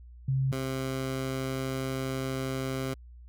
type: tone pair in turn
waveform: sine / 15% pulse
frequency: 133.4 / 132.33 Hz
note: C3 / C3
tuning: +34 / +20 cents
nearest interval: unison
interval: 14 cents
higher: first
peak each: -24 dBFS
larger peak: neither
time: 0.28-0.52 / 0.52-2.94 s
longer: second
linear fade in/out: 5 ms
effects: added 60 Hz sine -46 dBFS peak until 3.28 s